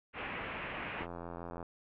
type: low-pass noise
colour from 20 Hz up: white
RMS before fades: -41 dBFS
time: 0.13-1.07 s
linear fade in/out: 50 ms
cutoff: 2700 Hz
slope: 48 dB/octave
type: click train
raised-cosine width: 1 ms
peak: -29 dBFS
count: 54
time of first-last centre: 1.01-1.628 s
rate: 85.8 Hz
effects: none